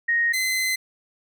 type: tone pair in turn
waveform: sine / sawtooth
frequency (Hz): 1868 / 2049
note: A#6 / C7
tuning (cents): +3 / -37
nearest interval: major second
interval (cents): 160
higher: second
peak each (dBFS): -18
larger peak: neither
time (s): 0.08-0.33 / 0.33-0.76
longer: second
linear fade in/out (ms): 10
effects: none